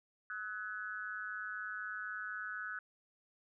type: tone with amplitude modulation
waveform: sine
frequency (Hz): 1490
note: F#6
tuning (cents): +12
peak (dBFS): -35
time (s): 0.3-2.79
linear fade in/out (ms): 2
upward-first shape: sine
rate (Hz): 204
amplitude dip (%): 100
effects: none